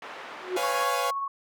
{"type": "band-pass noise", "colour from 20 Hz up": "pink", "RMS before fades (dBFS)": -41, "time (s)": [0.02, 0.84], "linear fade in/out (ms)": 2, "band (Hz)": [650, 2100], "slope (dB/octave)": 12}
{"type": "tone with exponential growth", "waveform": "sine", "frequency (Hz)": 366.7, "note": "F#4", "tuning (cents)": -15, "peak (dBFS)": -22, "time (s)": [0.35, 0.57], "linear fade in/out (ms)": 5, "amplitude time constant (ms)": 47}
{"type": "chord", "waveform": "sawtooth", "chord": "C# dominant seventh", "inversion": "third", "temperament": "equal with one note detuned", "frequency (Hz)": [499.3, 554.4, 698.5, 830.6], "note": ["B4", "C#5", "E#5", "G#5"], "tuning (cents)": [19, 0, 0, 0], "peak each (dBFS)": -28, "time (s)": [0.56, 1.11], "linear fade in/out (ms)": 10}
{"type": "tone with tremolo", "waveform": "sine", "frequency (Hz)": 1105, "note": "C#6", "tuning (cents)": -6, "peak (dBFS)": -26, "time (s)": [0.63, 1.28], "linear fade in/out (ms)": 5, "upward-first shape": "sine", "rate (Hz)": 17, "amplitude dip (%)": 35}
{"effects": []}